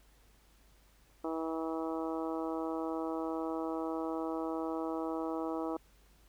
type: harmonic tone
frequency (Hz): 161.6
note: E3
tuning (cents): -34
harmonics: 2 / 3 / 4 / 5 / 6 / 7 / 8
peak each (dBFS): -36 / -40 / -42 / -44 / -46 / -47 / -48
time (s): 1.24-5.77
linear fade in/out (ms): 5
effects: added 50 Hz sine -63 dBFS peak until 6.28 s + pink hiss -67 dBFS RMS until 6.28 s